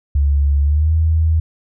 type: tone with pitch glide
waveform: sine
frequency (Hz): 71 to 80.16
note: C#2 to E2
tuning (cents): +42 to -48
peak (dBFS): -11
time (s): 0.15-1.4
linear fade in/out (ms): 5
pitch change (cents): +210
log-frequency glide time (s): 0.62-0.93
effects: none